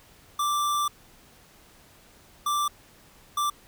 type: tone bursts at uneven times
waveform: square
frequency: 1174.7 Hz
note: D6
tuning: in tune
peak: -24 dBFS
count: 3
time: 0.39-0.88 / 2.46-2.68 / 3.37-3.5 s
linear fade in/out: 5 ms
effects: pink hiss -55 dBFS RMS until 3.67 s